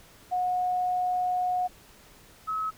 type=tone pair in turn; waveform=sine; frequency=727 / 1286 Hz; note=F#5 / E6; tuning=-31 / -43 cents; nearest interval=minor seventh; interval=988 cents; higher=second; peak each=-24 / -27 dBFS; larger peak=first; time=0.31-1.68 / 2.47-2.71 s; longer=first; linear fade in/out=20 ms; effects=pink hiss -54 dBFS RMS until 2.77 s